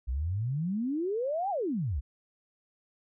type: exponential two-way sweep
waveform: sine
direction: up then down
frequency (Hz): 58.27 to 830.6 to 58.27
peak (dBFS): -28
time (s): 0.07-2.01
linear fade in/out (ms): 20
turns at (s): 1.5
effects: none